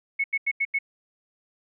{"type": "tone bursts", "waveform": "sine", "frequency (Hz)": 2200, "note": "C#7", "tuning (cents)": -14, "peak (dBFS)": -21, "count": 5, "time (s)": [0.19, 0.789], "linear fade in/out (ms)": 10, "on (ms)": 51, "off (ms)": 86, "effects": []}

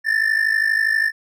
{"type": "ring-modulated tone", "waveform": "triangle", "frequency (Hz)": 1777, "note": "A6", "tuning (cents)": 17, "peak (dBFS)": -11, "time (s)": [0.04, 1.12], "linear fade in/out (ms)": 50, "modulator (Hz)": 26.2, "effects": []}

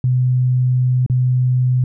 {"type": "tone with dropouts", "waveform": "sine", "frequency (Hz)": 126.5, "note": "B2", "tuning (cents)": 42, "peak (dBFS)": -12, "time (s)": [0.04, 1.84], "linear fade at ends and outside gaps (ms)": 2, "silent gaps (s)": [1.063, 1.098], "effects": []}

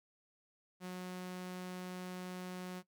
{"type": "tone", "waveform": "sawtooth", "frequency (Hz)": 182.3, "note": "F#3", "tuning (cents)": -25, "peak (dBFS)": -38, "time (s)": [0.8, 2.83], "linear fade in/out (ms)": 50, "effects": ["noise-tail reverb RT60 0.1 s tail -19 dB re dry"]}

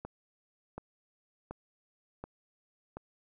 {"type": "click train", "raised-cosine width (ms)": 1, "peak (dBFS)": -26, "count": 5, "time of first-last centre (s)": [0.05, 2.97], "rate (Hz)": 1.37, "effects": []}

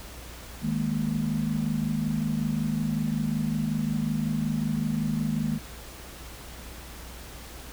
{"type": "chord", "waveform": "sine", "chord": "D# suspended fourth", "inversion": "none", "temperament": "equal", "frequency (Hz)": [155.56, 207.7, 233.1], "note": ["D#3", "G#3", "A#3"], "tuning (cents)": [0, 0, 0], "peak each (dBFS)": -29, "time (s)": [0.61, 5.6], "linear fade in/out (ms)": 50, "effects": ["added 60 Hz sine -44 dBFS peak until 7.72 s", "pink hiss -44 dBFS RMS until 7.72 s"]}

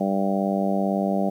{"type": "harmonic tone", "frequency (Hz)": 98, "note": "G2", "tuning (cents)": 0, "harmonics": [2, 3, 4, 5, 6, 7, 8], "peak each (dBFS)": [-23, -30, -32, -33, -28, -29, -32], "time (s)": [0, 1.3], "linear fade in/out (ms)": 10, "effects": ["9-bit"]}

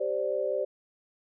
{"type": "chord", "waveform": "sine", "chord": "G suspended fourth", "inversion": "none", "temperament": "just", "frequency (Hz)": [392, 522.7, 588], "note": ["G4", "C5", "D5"], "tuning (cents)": [0, -2, 2], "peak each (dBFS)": [-33, -30, -30], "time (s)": [0, 0.65], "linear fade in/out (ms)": 10, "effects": []}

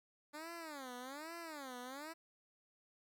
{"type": "tone with vibrato", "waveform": "10% pulse", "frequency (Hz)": 289.2, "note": "D4", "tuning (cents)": -27, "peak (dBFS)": -38, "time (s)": [0.33, 2.14], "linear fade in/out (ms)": 20, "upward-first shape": "sine", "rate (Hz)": 1.2, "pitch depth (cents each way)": 280, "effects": []}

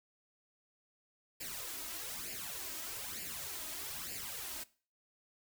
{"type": "noise with flanger", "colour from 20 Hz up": "white", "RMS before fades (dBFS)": -43, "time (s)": [1.4, 4.64], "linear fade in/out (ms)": 10, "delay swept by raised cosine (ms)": [0.41, 3.21], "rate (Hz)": 1.1, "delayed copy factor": 0.75, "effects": ["noise-tail reverb RT60 0.4 s tail -20 dB re dry"]}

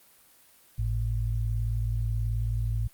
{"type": "tone pair together", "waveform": "sine", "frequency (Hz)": [52.46, 111], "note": ["G#1", "A2"], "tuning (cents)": [18, 16], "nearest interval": "octave + minor second", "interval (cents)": 1298, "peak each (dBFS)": [-28, -28], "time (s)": [0.78, 2.88], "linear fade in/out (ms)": 10, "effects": ["white hiss -58 dBFS RMS until 2.93 s", "Opus 32 kbps"]}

